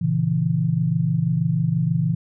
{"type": "chord", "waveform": "sine", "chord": "A# diminished", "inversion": "none", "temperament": "equal", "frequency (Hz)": [116.54, 138.59, 164.81], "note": ["A#2", "C#3", "E3"], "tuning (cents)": [0, 0, 0], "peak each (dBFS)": [-25, -23, -20], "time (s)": [0.01, 2.15], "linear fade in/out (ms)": 10, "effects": []}